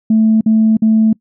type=tone bursts; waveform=sine; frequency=220 Hz; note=A3; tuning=in tune; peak=-6 dBFS; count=3; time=0.1-1.13 s; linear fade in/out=5 ms; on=310 ms; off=50 ms; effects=noise-tail reverb RT60 0.1 s tail -25 dB re dry + tanh soft clip ceiling -3 dBFS